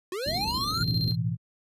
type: linear sweep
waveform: square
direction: up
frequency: 347.3 to 1438 Hz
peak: -31 dBFS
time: 0.12-0.83 s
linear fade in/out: 2 ms
type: tone with tremolo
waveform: triangle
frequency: 4170 Hz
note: C8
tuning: 7 cents flat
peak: -26 dBFS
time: 0.21-1.16 s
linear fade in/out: 50 ms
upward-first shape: square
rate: 15 Hz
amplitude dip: 55%
type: low-pass noise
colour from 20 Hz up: pink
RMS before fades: -33 dBFS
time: 0.26-1.12 s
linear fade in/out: 0 ms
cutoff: 330 Hz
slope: 24 dB/octave
type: chord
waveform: sine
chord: A suspended second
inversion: none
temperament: just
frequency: 110 / 123.75 / 165 Hz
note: A2 / B2 / E3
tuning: 0 / +4 / +2 cents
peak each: -29 dBFS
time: 0.76-1.37 s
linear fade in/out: 50 ms
effects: high-pass 60 Hz 12 dB/octave + resampled to 32000 Hz